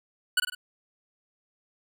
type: tone with echo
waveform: 25% pulse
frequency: 1480 Hz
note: F#6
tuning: in tune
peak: -16 dBFS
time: 0.37-0.4 s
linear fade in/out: 5 ms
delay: 50 ms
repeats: 3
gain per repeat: -6 dB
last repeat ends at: 0.55 s
effects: none